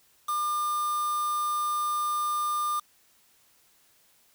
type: tone with quantisation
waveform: triangle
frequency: 1200 Hz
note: D6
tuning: 37 cents sharp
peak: -24 dBFS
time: 0.28-2.8 s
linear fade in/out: 10 ms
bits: 6
effects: white hiss -63 dBFS RMS until 4.34 s